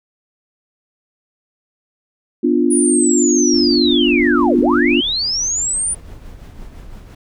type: chord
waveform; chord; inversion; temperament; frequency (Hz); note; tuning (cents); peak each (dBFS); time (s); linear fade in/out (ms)
sine; B diminished; none; equal; 246.9 / 293.7 / 349.2; B3 / D4 / F4; 0 / 0 / 0; -16; 2.43-5.01; 10
type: linear two-way sweep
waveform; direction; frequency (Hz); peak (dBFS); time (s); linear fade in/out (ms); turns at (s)
sine; down then up; 9800 to 196 to 9540; -16; 2.7-5.95; 20; 4.59
type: noise with tremolo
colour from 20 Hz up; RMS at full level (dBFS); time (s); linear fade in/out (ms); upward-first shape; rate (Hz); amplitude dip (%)
brown; -33; 3.53-7.15; 5; triangle; 5.9; 50
effects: none